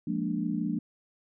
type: chord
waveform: sine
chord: Bb dominant seventh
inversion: second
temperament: equal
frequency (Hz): 174.61 / 207.7 / 233.1 / 293.7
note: F3 / Ab3 / Bb3 / D4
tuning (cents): 0 / 0 / 0 / 0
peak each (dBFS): -33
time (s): 0.07-0.79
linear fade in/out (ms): 5
effects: none